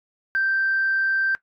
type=tone; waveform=sine; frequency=1566 Hz; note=G6; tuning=2 cents flat; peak=-18 dBFS; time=0.35-1.35 s; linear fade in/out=0 ms; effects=noise-tail reverb RT60 0.1 s tail -17 dB re dry + tanh soft clip ceiling -14 dBFS